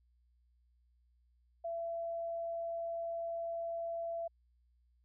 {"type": "tone", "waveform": "sine", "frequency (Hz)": 672, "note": "E5", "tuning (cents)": 33, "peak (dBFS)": -36, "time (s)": [1.64, 4.28], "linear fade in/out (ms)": 10, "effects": ["added 60 Hz sine -68 dBFS peak until 5.04 s"]}